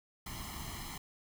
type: noise with comb filter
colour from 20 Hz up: pink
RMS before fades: -43 dBFS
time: 0.26-0.98 s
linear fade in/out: 5 ms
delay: 0.97 ms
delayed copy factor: +0.8
effects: none